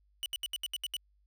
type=tone bursts; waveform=45% pulse; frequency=2960 Hz; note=F#7; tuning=in tune; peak=-32 dBFS; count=8; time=0.23-0.966 s; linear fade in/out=0 ms; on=29 ms; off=72 ms; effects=added 50 Hz sine -66 dBFS peak until 1.26 s